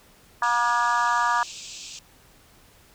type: harmonic tone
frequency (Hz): 239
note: A#3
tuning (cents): +43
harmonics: 3 / 4 / 5 / 6 / 7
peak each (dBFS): -30 / -23 / -24 / -30 / -28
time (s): 0.42-1.43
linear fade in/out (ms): 2
type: band-pass noise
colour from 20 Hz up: white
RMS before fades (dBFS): -40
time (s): 0.43-1.99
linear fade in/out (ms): 2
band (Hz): 2400 to 7800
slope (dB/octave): 96
effects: pink hiss -55 dBFS RMS until 2.94 s